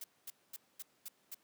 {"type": "noise bursts", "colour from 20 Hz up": "blue", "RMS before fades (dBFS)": -45, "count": 6, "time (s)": [0.01, 1.346], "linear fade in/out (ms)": 5, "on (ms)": 31, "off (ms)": 230, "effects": ["pink hiss -72 dBFS RMS until 1.43 s", "high-pass 200 Hz 12 dB/octave"]}